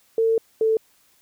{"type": "tone pair in turn", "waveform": "sine", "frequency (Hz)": [450.7, 442.7], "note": ["A4", "A4"], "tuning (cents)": [42, 11], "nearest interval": "unison", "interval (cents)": 31, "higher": "first", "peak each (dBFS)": -16, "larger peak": "neither", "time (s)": [[0.18, 0.38], [0.61, 0.77]], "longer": "first", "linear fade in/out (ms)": 2, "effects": ["white hiss -60 dBFS RMS until 1.21 s"]}